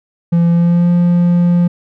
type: tone with pitch glide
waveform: triangle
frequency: 170.1 to 174.48 Hz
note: F3 to F3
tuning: -45 to -1 cents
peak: -6 dBFS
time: 0.32-1.68 s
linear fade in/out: 10 ms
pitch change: +44 cents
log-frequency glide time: 0.51-0.9 s
effects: none